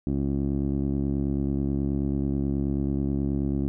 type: tone with low-pass filter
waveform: 15% pulse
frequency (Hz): 69.3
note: C#2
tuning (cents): 0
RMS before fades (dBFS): -26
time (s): 0.07-3.68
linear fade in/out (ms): 0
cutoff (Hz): 330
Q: 2.3
effects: none